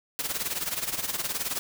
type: noise with tremolo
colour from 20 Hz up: white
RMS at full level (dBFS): -28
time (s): 0.19-1.59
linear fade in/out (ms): 0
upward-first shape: sine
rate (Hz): 19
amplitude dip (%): 75
effects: none